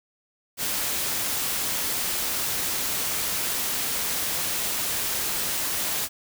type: noise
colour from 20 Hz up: white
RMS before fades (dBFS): -27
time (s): 0.57-6.09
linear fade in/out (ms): 50
effects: none